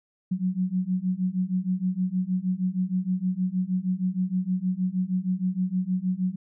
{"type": "beating tone pair", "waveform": "sine", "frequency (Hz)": [180.9, 187.3], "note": ["F#3", "F#3"], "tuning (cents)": [-39, 21], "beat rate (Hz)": 6.4, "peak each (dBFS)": [-27, -26], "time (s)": [0.31, 6.36], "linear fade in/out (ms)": 10, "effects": []}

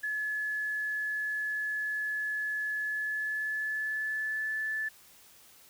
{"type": "tone with pitch glide", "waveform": "sine", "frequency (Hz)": [1710, 1743.9], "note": ["A6", "A6"], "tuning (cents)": [-50, -16], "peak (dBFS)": -30, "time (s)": [0.03, 4.89], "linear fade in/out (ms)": 10, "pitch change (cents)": 34, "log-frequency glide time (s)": [2.78, 4.65], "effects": ["white hiss -57 dBFS RMS until 5.69 s"]}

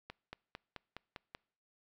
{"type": "accelerating click train", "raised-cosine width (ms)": 0.3, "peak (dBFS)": -28, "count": 7, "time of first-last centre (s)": [0.1, 1.349], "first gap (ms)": 230, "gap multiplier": 0.96, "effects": ["noise-tail reverb RT60 0.6 s tail -26 dB re dry"]}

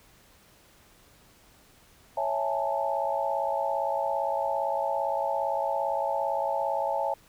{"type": "chord", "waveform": "sine", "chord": "A major seventh", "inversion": "first", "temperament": "equal with one note detuned", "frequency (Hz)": [554.4, 659.3, 830.6, 888.2], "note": ["C#5", "E5", "G#5", "A5"], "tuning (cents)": [0, 0, 0, 16], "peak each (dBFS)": -31, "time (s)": [2.17, 7.14], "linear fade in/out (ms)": 5, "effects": ["pink hiss -58 dBFS RMS until 7.28 s"]}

